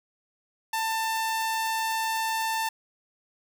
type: tone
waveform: sawtooth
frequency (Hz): 892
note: A5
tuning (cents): +23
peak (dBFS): -22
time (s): 0.73-2.69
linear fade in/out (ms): 5
effects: 8-bit